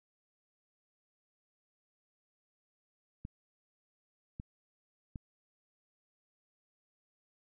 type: clicks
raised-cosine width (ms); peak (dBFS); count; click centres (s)
5; -29; 3; 3.251 / 4.399 / 5.158
effects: none